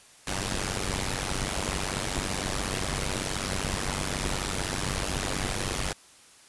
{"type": "noise with amplitude modulation", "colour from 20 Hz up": "pink", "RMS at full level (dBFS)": -26, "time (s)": [0.27, 5.93], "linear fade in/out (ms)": 5, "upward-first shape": "sine", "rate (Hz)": 96, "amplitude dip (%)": 95, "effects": ["white hiss -54 dBFS RMS until 6.48 s", "resampled to 24000 Hz"]}